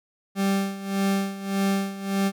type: tone with tremolo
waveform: 40% pulse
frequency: 196 Hz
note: G3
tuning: in tune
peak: -19 dBFS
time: 0.35-2.32 s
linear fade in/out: 50 ms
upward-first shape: sine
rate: 1.7 Hz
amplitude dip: 80%
effects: none